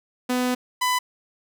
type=tone pair in turn; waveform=sawtooth; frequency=250 / 1000 Hz; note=B3 / B5; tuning=+21 / +21 cents; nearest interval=2 octaves; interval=2400 cents; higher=second; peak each=-17 / -16 dBFS; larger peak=second; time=0.29-0.55 / 0.81-0.99 s; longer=first; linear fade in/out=10 ms; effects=none